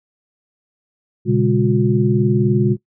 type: tone cluster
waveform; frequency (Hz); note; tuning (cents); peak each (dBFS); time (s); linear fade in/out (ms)
sine; 119.9 / 139.7 / 203.6 / 359.4; A#2 / C#3 / G#3 / F4; +49 / +14 / -34 / +50; -18; 1.25-2.77; 50
effects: noise-tail reverb RT60 0.1 s tail -18 dB re dry